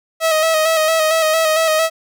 sawtooth tone with vibrato, 637 Hz, D#5, 41 cents sharp, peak -9 dBFS, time 0.2-1.9 s, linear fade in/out 50 ms, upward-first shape square, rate 4.4 Hz, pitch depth 32 cents each way, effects none

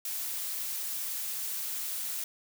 blue noise, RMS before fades -35 dBFS, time 0.05-2.24 s, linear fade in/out 2 ms, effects none

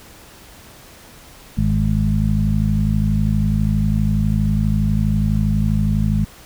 harmonic tone with a mistuned harmonic, 52.3 Hz, G#1, 13 cents sharp, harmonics 1 / 2 / 3 / 4, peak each -20 / -20 / -20 / -20 dBFS, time 1.57-6.25 s, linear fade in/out 10 ms, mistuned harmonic 1, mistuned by -99 cents, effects pink hiss -43 dBFS RMS until 6.45 s

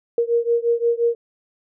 sine beating tone pair, 466.8 / 472.5 Hz, A#4 / A#4, +2 / +23 cents, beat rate 5.7 Hz, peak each -19 / -20 dBFS, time 0.18-1.15 s, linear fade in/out 2 ms, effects none

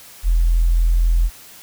sine tone, 42 Hz, E1, 33 cents sharp, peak -11 dBFS, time 0.23-1.3 s, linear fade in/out 50 ms, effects tanh soft clip ceiling -7 dBFS + white hiss -42 dBFS RMS until 1.62 s

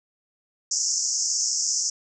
pink band-pass noise, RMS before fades -25 dBFS, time 0.71-1.9 s, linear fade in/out 5 ms, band 5200 to 7300 Hz, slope 96 dB/octave, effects none

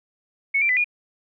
sine tone with pitch steps, 2209 / 2354 / 2002 / 2435 Hz, C#7 / D7 / B6 / D#7, -7 / +3 / +23 / -38 cents, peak -17 dBFS, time 0.54-0.844 s, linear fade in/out 10 ms, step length 76 ms, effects none

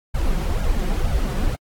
brown noise with flanger, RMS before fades -20 dBFS, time 0.14-1.56 s, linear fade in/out 10 ms, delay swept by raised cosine 1.3 to 5.6 ms, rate 2.1 Hz, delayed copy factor +0.85, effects AAC 64 kbps

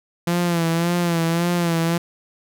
sawtooth tone with vibrato, 170 Hz, F3, 46 cents flat, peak -14 dBFS, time 0.27-1.98 s, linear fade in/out 5 ms, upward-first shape sine, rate 1.8 Hz, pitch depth 54 cents each way, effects none

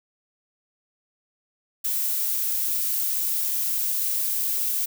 violet noise, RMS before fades -25 dBFS, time 1.84-4.86 s, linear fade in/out 10 ms, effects none

